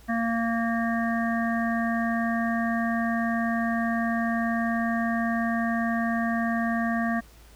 harmonic tone, 230.1 Hz, A#3, 22 cents flat, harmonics 1 / 3 / 5 / 7 / 8, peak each -25 / -30 / -35 / -35 / -33 dBFS, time 0.08-7.21 s, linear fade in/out 20 ms, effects added 55 Hz sine -50 dBFS peak until 7.55 s + pink hiss -55 dBFS RMS until 7.55 s

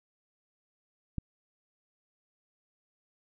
click, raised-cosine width 5 ms, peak -20 dBFS, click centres 1.183 s, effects none

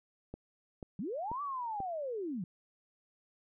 click train, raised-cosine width 2 ms, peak -29 dBFS, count 4, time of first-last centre 0.34-1.803 s, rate 2.05 Hz
sine linear two-way sweep, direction up then down, 160.4 to 1174.7 to 160.4 Hz, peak -35 dBFS, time 0.99-2.44 s, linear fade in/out 2 ms, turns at 1.42 s
effects none

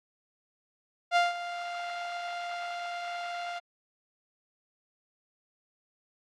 sawtooth tone with ADSR envelope, 698.5 Hz, F5, in tune, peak -16 dBFS, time 1.11-3.6 s, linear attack 52 ms, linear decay 170 ms, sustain -14 dB, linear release 20 ms, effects low-pass 4000 Hz 12 dB/octave + AAC 48 kbps

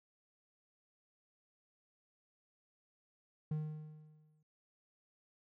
triangle tone with exponential decay, 153.7 Hz, D#3, 21 cents flat, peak -31 dBFS, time 3.51-4.43 s, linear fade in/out 5 ms, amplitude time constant 200 ms, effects none

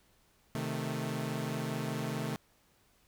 sawtooth chord, A diminished, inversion first, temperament equal, 130.81 / 155.56 / 220 Hz, C3 / Eb3 / A3, 0 / 0 / 0 cents, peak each -34 dBFS, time 0.55-2.36 s, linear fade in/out 0 ms, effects pink hiss -68 dBFS RMS until 3.07 s

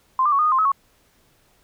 sine tone with pitch steps, 1042 / 1192 / 1113 / 1228 / 1235 / 1050 / 1281 / 1107 Hz, C6 / D6 / C#6 / D#6 / D#6 / C6 / E6 / C#6, -7 / +25 / +7 / -23 / -13 / +6 / -50 / -3 cents, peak -15 dBFS, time 0.19-0.718 s, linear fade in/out 2 ms, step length 66 ms, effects pink hiss -60 dBFS RMS until 1.63 s

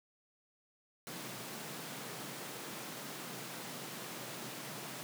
pink high-pass noise, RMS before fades -45 dBFS, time 1.07-5.03 s, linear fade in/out 0 ms, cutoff 120 Hz, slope 96 dB/octave, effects none

